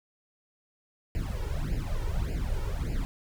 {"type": "noise with flanger", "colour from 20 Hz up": "brown", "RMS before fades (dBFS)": -30, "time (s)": [1.15, 3.05], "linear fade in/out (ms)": 0, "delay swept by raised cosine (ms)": [0.41, 2.21], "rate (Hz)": 1.7, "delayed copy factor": 1, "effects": []}